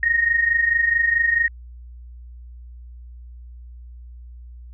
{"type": "tone pair together", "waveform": "sine", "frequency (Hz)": [1840.1, 1864.7], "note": ["A#6", "A#6"], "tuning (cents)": [-23, 0], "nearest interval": "unison", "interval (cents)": 23, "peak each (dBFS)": [-22, -17], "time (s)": [0.03, 1.48], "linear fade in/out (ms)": 2, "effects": ["added 60 Hz sine -37 dBFS peak until 4.73 s"]}